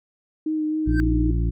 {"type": "tone with vibrato", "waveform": "sine", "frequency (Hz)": 309.6, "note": "D#4", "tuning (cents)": -9, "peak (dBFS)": -21, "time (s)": [0.46, 1.31], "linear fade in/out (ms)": 5, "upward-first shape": "sine", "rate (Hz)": 3.8, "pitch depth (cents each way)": 17}
{"type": "tone with exponential growth", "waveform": "triangle", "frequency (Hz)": 1556, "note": "G6", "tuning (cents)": -13, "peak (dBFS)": -21, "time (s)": [0.86, 1], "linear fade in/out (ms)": 0, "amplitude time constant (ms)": 29}
{"type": "harmonic tone", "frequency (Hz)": 57.3, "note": "A#1", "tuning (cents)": -29, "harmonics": [1, 2, 3, 5, 6], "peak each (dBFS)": [-20, -26, -30, -34, -36], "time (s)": [0.86, 1.51], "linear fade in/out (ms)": 20}
{"effects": []}